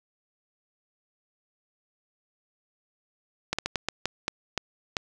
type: slowing click train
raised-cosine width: 0.2 ms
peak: -9 dBFS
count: 9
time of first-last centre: 3.53-4.968 s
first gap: 56 ms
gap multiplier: 1.32
effects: none